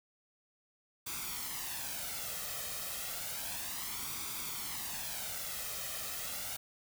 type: noise with flanger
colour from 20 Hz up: white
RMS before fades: -40 dBFS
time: 1.06-6.57 s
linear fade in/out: 10 ms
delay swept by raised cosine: 0.84 to 1.61 ms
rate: 0.31 Hz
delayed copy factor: +0.6
effects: none